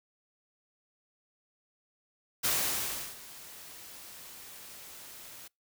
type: noise with ADSR envelope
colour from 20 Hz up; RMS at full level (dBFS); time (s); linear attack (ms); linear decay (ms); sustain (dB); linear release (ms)
white; -28; 2.43-5.48; 21; 700; -20; 8
effects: noise-tail reverb RT60 0.2 s tail -26 dB re dry